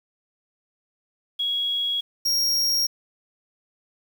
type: tone pair in turn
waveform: sine / 45% pulse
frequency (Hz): 3322 / 5587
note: G#7 / F8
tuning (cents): 0 / 0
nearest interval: major sixth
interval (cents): 900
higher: second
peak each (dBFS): -22 / -20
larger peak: second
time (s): 1.39-2.01 / 2.25-2.87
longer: neither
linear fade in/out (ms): 10
effects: 8-bit